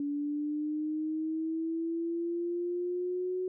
sine linear sweep, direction up, 285.9 to 370 Hz, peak -30 dBFS, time 0-3.48 s, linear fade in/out 2 ms, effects none

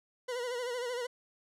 40% pulse tone with vibrato, 490.6 Hz, B4, 12 cents flat, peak -33 dBFS, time 0.28-1.07 s, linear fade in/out 10 ms, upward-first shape sine, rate 13 Hz, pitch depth 67 cents each way, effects low-pass 9000 Hz 12 dB/octave

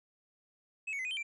triangle tone with pitch steps, 2586 / 2226 / 2044 / 2485 / 3117 / 2353 Hz, E7 / C#7 / C7 / D#7 / G7 / D7, -34 / +7 / -41 / -3 / -11 / +3 cents, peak -33 dBFS, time 0.87-1.23 s, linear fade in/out 10 ms, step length 60 ms, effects resampled to 24000 Hz

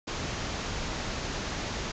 pink low-pass noise, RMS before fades -34 dBFS, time 0.07-1.92 s, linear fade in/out 10 ms, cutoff 7100 Hz, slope 96 dB/octave, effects none

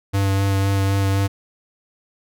square tone with vibrato, 98 Hz, G2, in tune, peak -17 dBFS, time 0.13-1.28 s, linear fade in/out 20 ms, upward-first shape sine, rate 3.9 Hz, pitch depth 14 cents each way, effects none

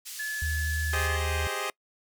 pink band-pass noise, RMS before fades -40 dBFS, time 0.05-1.08 s, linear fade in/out 20 ms, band 4200 to 16000 Hz, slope 12 dB/octave
sine tone, 1719 Hz, A6, 41 cents flat, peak -30 dBFS, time 0.19-1.17 s, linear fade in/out 10 ms
sine tone with pitch glide, 77.6 to 78.18 Hz, D#2 to D#2, -4 to +9 cents, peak -28 dBFS, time 0.42-1.47 s, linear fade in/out 0 ms, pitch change +13 cents, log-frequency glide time 0.93-1.11 s
10% pulse chord, Ab major seventh, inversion third, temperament equal, 392 / 415.3 / 523.3 / 622.3 Hz, G4 / Ab4 / C5 / Eb5, 0 / 0 / 0 / 0 cents, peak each -27 dBFS, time 0.93-1.7 s, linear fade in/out 2 ms
effects noise-tail reverb RT60 0.1 s tail -25 dB re dry

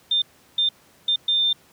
sine tone bursts at uneven times, 3599 Hz, A7, 38 cents sharp, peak -17 dBFS, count 4, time 0.11-0.22 / 0.58-0.69 / 1.08-1.16 / 1.28-1.53 s, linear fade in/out 5 ms, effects pink hiss -55 dBFS RMS until 1.72 s + high-pass 100 Hz 12 dB/octave

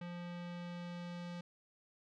square tone with low-pass filter sweep, 174.61 Hz, F3, in tune, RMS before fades -45 dBFS, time 0.01-1.41 s, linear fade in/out 5 ms, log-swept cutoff 3000 to 4500 Hz, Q 1.2, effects none

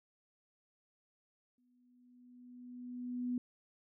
sine tone with exponential growth, 246.9 Hz, B3, in tune, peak -32 dBFS, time 1.58-3.38 s, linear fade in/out 2 ms, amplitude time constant 390 ms, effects none

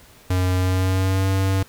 square tone with pitch glide, 91.9 to 95.97 Hz, F#2 to G2, -11 to -36 cents, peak -18 dBFS, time 0.3-1.63 s, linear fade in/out 5 ms, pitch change +75 cents, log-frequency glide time 0.56-1.28 s, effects pink hiss -49 dBFS RMS until 1.68 s

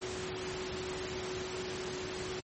sine tone in noise, 370 Hz, F#4, in tune, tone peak -39 dBFS, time 0.01-2.41 s, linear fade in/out 20 ms, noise pink, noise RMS -40 dBFS, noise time 0.01-2.41 s, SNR -2 dB, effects high-pass 80 Hz 12 dB/octave + MP3 32 kbps

